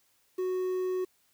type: tone with quantisation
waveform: triangle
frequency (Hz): 369.1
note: F#4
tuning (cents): -4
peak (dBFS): -26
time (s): 0.38-1.05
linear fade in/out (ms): 10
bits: 9
effects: white hiss -69 dBFS RMS until 1.33 s